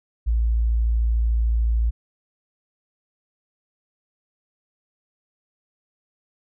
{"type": "tone", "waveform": "sine", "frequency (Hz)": 56.8, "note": "A#1", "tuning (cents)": -44, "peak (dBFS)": -17, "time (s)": [0.26, 1.91], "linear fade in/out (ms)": 20, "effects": []}